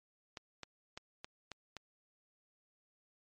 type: clicks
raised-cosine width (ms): 0.2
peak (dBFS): -27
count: 6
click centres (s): 0.372 / 0.633 / 0.975 / 1.245 / 1.517 / 1.767
effects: MP3 48 kbps